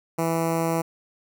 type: tone with notch filter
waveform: 10% pulse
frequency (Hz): 164.81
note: E3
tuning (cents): 0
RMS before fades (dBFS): -24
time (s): 0.18-0.82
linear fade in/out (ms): 10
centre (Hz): 3500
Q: 0.63
effects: none